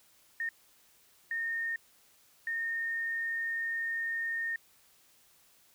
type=tone bursts at uneven times; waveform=sine; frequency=1834 Hz; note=A#6; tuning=29 cents flat; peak=-31 dBFS; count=3; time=0.4-0.49 / 1.31-1.76 / 2.47-4.56 s; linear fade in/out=2 ms; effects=white hiss -64 dBFS RMS until 5.74 s